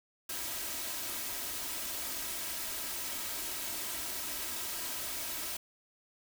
white noise with comb filter, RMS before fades -38 dBFS, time 0.29-5.57 s, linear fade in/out 5 ms, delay 3.1 ms, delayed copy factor +0.55, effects none

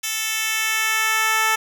10% pulse tone with high-pass filter sweep, 440 Hz, A4, in tune, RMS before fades -21 dBFS, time 0.03-1.56 s, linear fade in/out 10 ms, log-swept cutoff 3700 to 930 Hz, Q 0.94, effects none

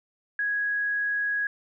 sine tone, 1661.2 Hz, G#6, in tune, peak -24 dBFS, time 0.39-1.47 s, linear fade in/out 2 ms, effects none

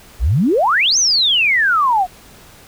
sine exponential two-way sweep, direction up then down, 48 to 6430 to 700 Hz, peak -11 dBFS, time 0.19-2.07 s, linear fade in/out 50 ms, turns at 0.98 s, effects pink hiss -43 dBFS RMS until 2.67 s

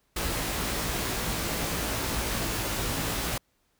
pink noise with comb filter, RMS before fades -30 dBFS, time 0.16-3.38 s, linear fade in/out 5 ms, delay 18 ms, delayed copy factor +0.6, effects pink hiss -71 dBFS RMS until 3.79 s

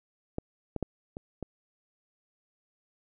clicks, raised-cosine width 2 ms, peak -18 / -19 / -16 / -25 / -22 dBFS, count 5, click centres 0.384 / 0.763 / 0.827 / 1.169 / 1.427 s, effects none

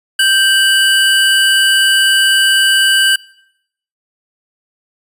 square tone pair together, 1568 / 2960 Hz, G6 / F#7, 0 / 0 cents, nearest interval major seventh, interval 1100 cents, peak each -12 dBFS, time 0.19-3.16 s, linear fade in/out 5 ms, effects noise-tail reverb RT60 0.8 s tail -24 dB re dry + resampled to 32000 Hz

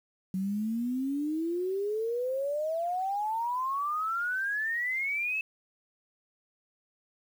sine exponential sweep, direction up, 185 to 2637 Hz, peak -28 dBFS, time 0.34-5.41 s, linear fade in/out 2 ms, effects 9-bit

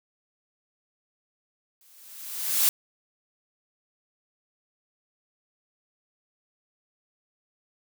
blue noise with exponential growth, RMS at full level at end -19 dBFS, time 1.81-2.69 s, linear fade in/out 1 ms, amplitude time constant 190 ms, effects none

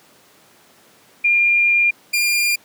sine / sawtooth tone pair in turn, 2403 / 2403 Hz, D7 / D7, +39 / +39 cents, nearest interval unison, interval 0 cents, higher neither, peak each -12 dBFS, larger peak neither, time 1.24-1.91 / 2.13-2.56 s, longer first, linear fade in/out 10 ms, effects pink hiss -51 dBFS RMS until 2.64 s + high-pass 200 Hz 12 dB/octave

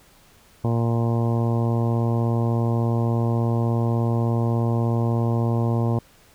harmonic tone, 116.54 Hz, A#2, in tune, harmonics 1 / 2 / 3 / 4 / 5 / 6 / 7 / 8 / 9, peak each -20 / -26 / -30 / -32 / -34 / -36 / -37 / -38 / -39 dBFS, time 0.64-5.99 s, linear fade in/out 5 ms, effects pink hiss -54 dBFS RMS until 6.34 s

